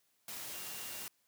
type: tone in noise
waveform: sine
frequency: 2789 Hz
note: F7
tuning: 3 cents flat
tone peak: -54 dBFS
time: 0.53-1.07 s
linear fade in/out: 2 ms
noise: white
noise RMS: -44 dBFS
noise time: 0.28-1.08 s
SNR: -13 dB
effects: white hiss -75 dBFS RMS until 1.27 s + high-pass 80 Hz 12 dB/octave